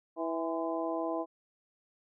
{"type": "harmonic tone with a mistuned harmonic", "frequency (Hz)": 164.1, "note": "E3", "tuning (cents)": -8, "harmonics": [2, 3, 4, 5, 6], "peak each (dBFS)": [-35, -39, -35, -41, -40], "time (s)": [0.16, 1.26], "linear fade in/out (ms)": 50, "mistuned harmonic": 6, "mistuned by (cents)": 61, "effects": []}